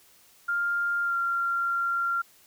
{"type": "tone with pitch glide", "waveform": "sine", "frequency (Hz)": [1400, 1381.5], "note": ["F6", "F6"], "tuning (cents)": [4, -19], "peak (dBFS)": -24, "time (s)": [0.48, 2.22], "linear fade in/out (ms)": 10, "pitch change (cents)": -23, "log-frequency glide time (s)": [1.03, 1.15], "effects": ["white hiss -58 dBFS RMS until 2.46 s"]}